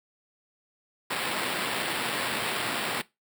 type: noise with sample-and-hold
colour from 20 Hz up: blue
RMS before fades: -30 dBFS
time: 1.1-3.02 s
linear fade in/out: 10 ms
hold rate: 6300 Hz
effects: noise-tail reverb RT60 0.2 s tail -19 dB re dry + high-pass 150 Hz 12 dB/octave